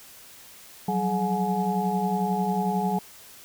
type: tone cluster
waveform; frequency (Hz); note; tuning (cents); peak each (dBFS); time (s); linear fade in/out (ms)
sine; 178.4 / 189.5 / 422.9 / 725 / 843; F3 / F#3 / G#4 / F#5 / G#5; +37 / +42 / +31 / -35 / +26; -32 / -26 / -32 / -31 / -28; 0.88-2.99; 5
effects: white hiss -48 dBFS RMS until 3.44 s